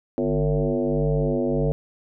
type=tone with frequency modulation; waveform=sine; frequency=150.5 Hz; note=D3; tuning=43 cents sharp; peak=-19 dBFS; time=0.18-1.72 s; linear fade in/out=0 ms; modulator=99.8 Hz; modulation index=4.4; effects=none